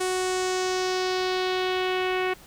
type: tone with low-pass filter sweep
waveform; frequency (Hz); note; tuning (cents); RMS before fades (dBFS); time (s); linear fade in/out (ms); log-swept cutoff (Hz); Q
sawtooth; 370; F#4; 0; -26; 0-2.34; 10; 9300 to 2400; 2.1
effects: pink hiss -50 dBFS RMS until 2.46 s